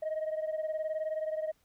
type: beating tone pair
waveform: sine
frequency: 622.3 / 641.3 Hz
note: D#5 / E5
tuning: 0 / -48 cents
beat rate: 19 Hz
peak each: -31 / -35 dBFS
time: 0.02-1.52 s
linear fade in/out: 10 ms
effects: tanh soft clip ceiling -28 dBFS + pink hiss -71 dBFS RMS until 1.64 s